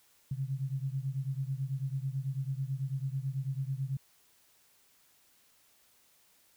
sine beating tone pair, 131.5 / 140.6 Hz, C3 / C#3, +9 / +25 cents, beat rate 9.1 Hz, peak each -34 / -36 dBFS, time 0.31-3.97 s, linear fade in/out 5 ms, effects white hiss -66 dBFS RMS until 6.56 s

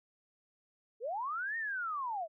sine linear two-way sweep, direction up then down, 416.6 to 1864.7 to 610 Hz, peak -34 dBFS, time 1-2.28 s, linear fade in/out 50 ms, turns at 1.57 s, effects none

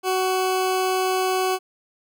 20% pulse tone, 373.5 Hz, F#4, 16 cents sharp, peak -15 dBFS, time 0.03-1.59 s, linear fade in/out 50 ms, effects none

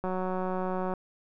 click train, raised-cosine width 1 ms, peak -19 dBFS, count 167, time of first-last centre 0.04-0.937 s, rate 185 Hz, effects none

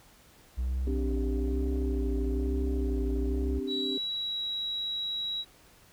triangle tone with vibrato, 61.1 Hz, B1, 18 cents flat, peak -25 dBFS, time 0.57-3.6 s, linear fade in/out 20 ms, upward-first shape sine, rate 1.1 Hz, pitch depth 97 cents each way
sine chord, C suspended second, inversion none, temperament just, 261.6 / 294.3 / 392.4 Hz, C4 / D4 / G4, 0 / +4 / +2 cents, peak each -34 / -36 / -34 dBFS, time 0.87-3.98 s, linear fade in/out 2 ms
sine tone with pitch glide, 3901 to 3876 Hz, B7 to B7, -22 to -33 cents, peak -30 dBFS, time 3.67-5.45 s, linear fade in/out 50 ms, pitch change -11 cents, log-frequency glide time 4-4.43 s
effects tanh soft clip ceiling -20 dBFS + pink hiss -58 dBFS RMS until 5.92 s

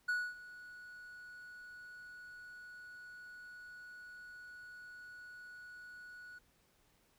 triangle tone with ADSR envelope, 1467 Hz, F#6, 15 cents flat, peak -29 dBFS, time 0.08-6.39 s, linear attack 11 ms, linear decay 250 ms, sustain -19 dB, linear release 12 ms, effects pink hiss -72 dBFS RMS until 7.18 s

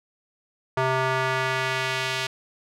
square tone with band-pass filter sweep, 130.81 Hz, C3, in tune, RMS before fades -25 dBFS, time 0.77-2.27 s, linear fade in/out 5 ms, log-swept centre 1000 to 3200 Hz, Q 1, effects none

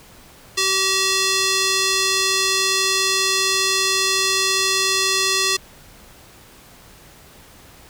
square tone with band-pass filter, 382.7 Hz, G4, 42 cents flat, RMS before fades -19 dBFS, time 0.57-5.57 s, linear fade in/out 10 ms, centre 5100 Hz, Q 1.2, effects pink hiss -46 dBFS RMS until 7.89 s

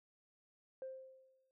sine tone with exponential decay, 525 Hz, C5, 6 cents sharp, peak -40 dBFS, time 0.82-1.51 s, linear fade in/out 1 ms, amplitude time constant 150 ms, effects tanh soft clip ceiling -39 dBFS

